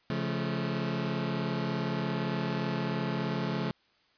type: chord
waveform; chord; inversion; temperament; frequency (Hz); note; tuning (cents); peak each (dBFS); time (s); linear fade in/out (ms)
sawtooth; Db augmented; none; just; 138.59 / 173.24 / 216.5; Db3 / F3 / A3; 0 / -14 / -28; -30; 0.1-3.71; 0
effects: white hiss -67 dBFS RMS until 4.17 s + resampled to 11025 Hz